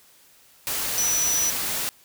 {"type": "tone in noise", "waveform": "sine", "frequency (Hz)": 5920, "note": "F#8", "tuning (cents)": 0, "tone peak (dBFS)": -21, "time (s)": [0.98, 1.5], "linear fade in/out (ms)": 0, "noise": "white", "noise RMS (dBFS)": -27, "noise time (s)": [0.67, 1.89], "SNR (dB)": 3, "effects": ["white hiss -55 dBFS RMS until 2.04 s"]}